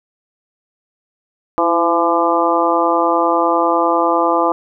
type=harmonic tone with a mistuned harmonic; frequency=170 Hz; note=F3; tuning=46 cents flat; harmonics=2 / 3 / 4 / 5 / 6 / 7; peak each=-19 / -19 / -19 / -19 / -19 / -19 dBFS; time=1.58-4.52 s; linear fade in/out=0 ms; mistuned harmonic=2; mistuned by=-36 cents; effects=none